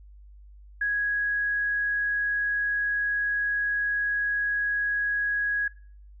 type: tone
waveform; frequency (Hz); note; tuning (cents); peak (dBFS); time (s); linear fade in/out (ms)
sine; 1661.2; G#6; 0; -23; 0.81-5.68; 5
effects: noise-tail reverb RT60 0.5 s tail -22 dB re dry + added 50 Hz sine -46 dBFS peak until 6.2 s